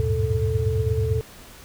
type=tone cluster; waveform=sine; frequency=76.5 / 96.1 / 105 / 121.2 / 440.3 Hz; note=D#2 / G2 / G#2 / B2 / A4; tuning=-29 / -34 / +19 / -32 / +1 cents; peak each=-26 dBFS; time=0-1.21 s; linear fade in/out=0 ms; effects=pink hiss -45 dBFS RMS until 1.64 s